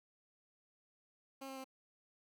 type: tone with pitch steps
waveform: 15% pulse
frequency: 269.9 / 267 / 264 Hz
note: C#4 / C4 / C4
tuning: -46 / +35 / +16 cents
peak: -39 dBFS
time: 1.41-1.644 s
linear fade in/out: 10 ms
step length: 78 ms
effects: none